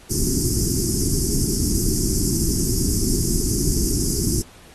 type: band-stop noise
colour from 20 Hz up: pink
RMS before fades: -21 dBFS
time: 0.1-4.42 s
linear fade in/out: 10 ms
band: 400 to 4900 Hz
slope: 96 dB/octave
effects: pink hiss -48 dBFS RMS until 4.74 s + AAC 32 kbps